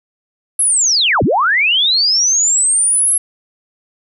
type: linear two-way sweep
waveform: sine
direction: down then up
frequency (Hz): 11175 to 73.42 to 11175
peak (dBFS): -10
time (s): 0.59-3.18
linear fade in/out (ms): 5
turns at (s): 1.23
effects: none